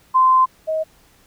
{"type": "tone pair in turn", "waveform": "sine", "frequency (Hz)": [1036, 632.1], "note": ["C6", "D#5"], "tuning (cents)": [-17, 27], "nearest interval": "major sixth", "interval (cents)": 856, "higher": "first", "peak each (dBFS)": [-10, -18], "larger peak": "first", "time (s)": [[0.14, 0.46], [0.67, 0.84]], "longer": "first", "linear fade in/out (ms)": 20, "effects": ["pink hiss -54 dBFS RMS until 1.26 s"]}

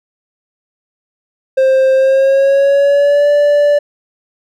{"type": "tone with pitch glide", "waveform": "triangle", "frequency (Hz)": [528, 582.5], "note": ["C5", "D5"], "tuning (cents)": [16, -14], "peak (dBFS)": -5, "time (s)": [1.57, 3.79], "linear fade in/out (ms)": 10, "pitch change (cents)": 170, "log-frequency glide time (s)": [1.94, 3.3], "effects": []}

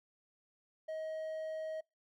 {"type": "tone", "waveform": "triangle", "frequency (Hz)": 632, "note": "D#5", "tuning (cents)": 27, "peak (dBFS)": -36, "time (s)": [0.88, 1.81], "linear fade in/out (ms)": 10, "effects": ["noise-tail reverb RT60 0.2 s tail -26 dB re dry"]}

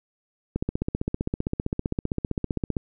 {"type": "click train", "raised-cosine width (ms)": 3, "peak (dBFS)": -12, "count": 35, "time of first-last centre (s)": [0.56, 2.768], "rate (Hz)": 15.4, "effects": []}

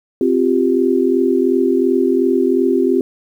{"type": "chord", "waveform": "sine", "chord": "C suspended fourth", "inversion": "none", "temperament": "equal", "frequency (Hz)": [261.6, 349.2, 392], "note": ["C4", "F4", "G4"], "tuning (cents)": [0, 0, 0], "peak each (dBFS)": -16, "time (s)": [0.21, 3.01], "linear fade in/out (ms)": 2, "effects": ["8-bit"]}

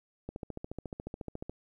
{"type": "click train", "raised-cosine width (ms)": 2, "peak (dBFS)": -25, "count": 18, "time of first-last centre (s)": [0.29, 1.496], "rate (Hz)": 14.1, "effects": ["11-bit"]}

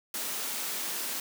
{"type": "high-pass noise", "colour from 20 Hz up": "white", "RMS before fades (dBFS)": -34, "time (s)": [0.14, 1.2], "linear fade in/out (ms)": 2, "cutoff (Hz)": 170, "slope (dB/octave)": 48, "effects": []}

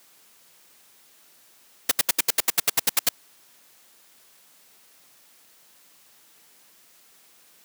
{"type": "noise bursts", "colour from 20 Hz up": "white", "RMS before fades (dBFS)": -18, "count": 13, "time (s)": [1.89, 3.09], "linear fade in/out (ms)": 5, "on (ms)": 24, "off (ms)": 74, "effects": ["white hiss -56 dBFS RMS until 7.64 s", "high-pass 150 Hz 12 dB/octave"]}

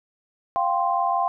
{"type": "chord", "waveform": "sine", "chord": "F suspended second", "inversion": "none", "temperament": "equal", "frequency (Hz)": [698.5, 784, 1046.5], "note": ["F5", "G5", "C6"], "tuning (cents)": [0, 0, 0], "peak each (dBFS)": -24, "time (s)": [0.56, 1.28], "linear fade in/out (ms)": 0, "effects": []}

